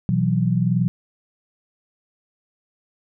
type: chord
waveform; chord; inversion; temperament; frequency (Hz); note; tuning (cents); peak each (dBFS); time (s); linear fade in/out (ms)
sine; B suspended fourth; none; just; 123.47 / 164.63 / 185.21; B2 / E3 / F#3; 0 / -2 / +2; -21; 0.09-0.88; 0
effects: none